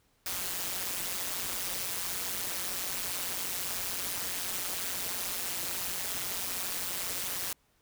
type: noise with amplitude modulation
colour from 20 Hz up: white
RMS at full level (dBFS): -31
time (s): 0.26-7.53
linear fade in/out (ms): 2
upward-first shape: sine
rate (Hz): 182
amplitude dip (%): 85
effects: pink hiss -70 dBFS RMS until 7.81 s